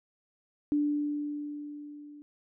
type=tone with level ramp; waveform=sine; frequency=293.7 Hz; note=D4; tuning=in tune; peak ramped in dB=-23 to -46 dBFS; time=0.72-2.22 s; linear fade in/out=0 ms; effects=none